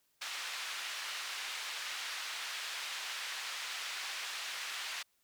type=band-pass noise; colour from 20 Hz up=white; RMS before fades=-41 dBFS; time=0.21-5.03 s; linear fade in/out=10 ms; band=1200 to 3900 Hz; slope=12 dB/octave; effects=white hiss -75 dBFS RMS until 5.23 s